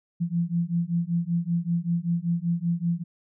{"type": "beating tone pair", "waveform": "sine", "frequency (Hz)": [168.2, 173.4], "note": ["E3", "F3"], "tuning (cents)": [35, -12], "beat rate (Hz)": 5.2, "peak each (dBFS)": -26, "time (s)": [0.2, 3.04], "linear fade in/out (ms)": 20, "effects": []}